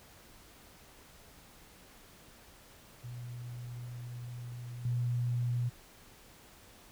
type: tone with level steps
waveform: sine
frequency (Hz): 121.3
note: B2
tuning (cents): -31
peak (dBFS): -40 / -29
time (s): 3.03-5.7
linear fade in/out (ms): 20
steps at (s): 4.85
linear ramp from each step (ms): 2
effects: pink hiss -57 dBFS RMS until 6.91 s